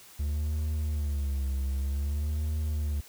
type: tone with vibrato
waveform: triangle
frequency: 71.9 Hz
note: D2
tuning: 36 cents flat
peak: -25 dBFS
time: 0.19-3.01 s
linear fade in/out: 10 ms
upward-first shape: sine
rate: 0.53 Hz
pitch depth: 120 cents each way
effects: white hiss -52 dBFS RMS until 3.08 s